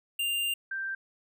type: tone pair in turn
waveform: square / sine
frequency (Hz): 2794 / 1570.9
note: F7 / G6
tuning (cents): 0 / +3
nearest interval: minor seventh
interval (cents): 997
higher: first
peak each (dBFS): -28 / -31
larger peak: first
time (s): 0.19-0.54 / 0.71-0.95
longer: first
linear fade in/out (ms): 5
effects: none